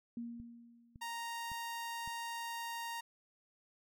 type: tone with exponential decay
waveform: sine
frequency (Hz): 235.2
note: A#3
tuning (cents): +16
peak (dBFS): -38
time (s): 0.17-1.28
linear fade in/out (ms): 2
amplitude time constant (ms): 240
type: click train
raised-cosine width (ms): 5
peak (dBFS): -40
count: 4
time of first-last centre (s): 0.4-2.076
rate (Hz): 1.79
type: tone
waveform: sawtooth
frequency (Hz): 931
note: A#5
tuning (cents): -2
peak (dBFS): -36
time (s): 1.01-3.01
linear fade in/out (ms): 10
effects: none